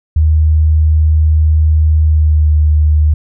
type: tone with pitch glide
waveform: sine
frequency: 77.78 to 76.09 Hz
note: D#2 to D#2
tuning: 0 to -38 cents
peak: -6 dBFS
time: 0.16-3.14 s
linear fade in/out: 5 ms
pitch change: -38 cents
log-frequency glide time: 2.02-2.53 s
effects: none